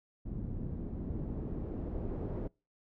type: noise with low-pass filter sweep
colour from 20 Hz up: pink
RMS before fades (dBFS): -38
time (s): 0.25-2.48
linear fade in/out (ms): 10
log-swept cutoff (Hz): 220 to 450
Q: 0.99
effects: noise-tail reverb RT60 0.3 s tail -26 dB re dry